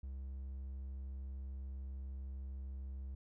triangle tone, 66.6 Hz, C2, 31 cents sharp, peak -40 dBFS, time 0.03-3.15 s, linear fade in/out 5 ms, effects none

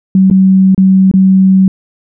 sine tone with dropouts, 190 Hz, F#3, 46 cents sharp, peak -3 dBFS, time 0.15-1.68 s, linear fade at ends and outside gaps 2 ms, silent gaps 0.301-0.311 / 0.747-0.778 / 1.114-1.138 s, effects none

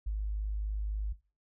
sine tone, 51.91 Hz, G#1, in tune, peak -30 dBFS, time 0.06-1.13 s, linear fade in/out 10 ms, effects noise-tail reverb RT60 0.3 s tail -17 dB re dry

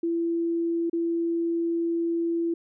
sine tone with dropouts, 336.1 Hz, E4, 34 cents sharp, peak -23 dBFS, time 0.03-2.54 s, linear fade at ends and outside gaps 5 ms, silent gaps 0.898-0.93 s, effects none

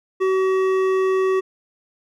triangle tone with hard clipping, 378.7 Hz, F#4, 40 cents sharp, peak -18 dBFS, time 0.2-1.41 s, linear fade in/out 20 ms, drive 15 dB, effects none

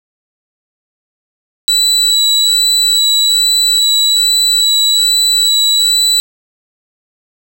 35% pulse tone with vibrato, 3945 Hz, B7, 3 cents flat, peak -7 dBFS, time 1.68-6.2 s, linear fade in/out 0 ms, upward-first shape sine, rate 1.2 Hz, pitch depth 12 cents each way, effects none

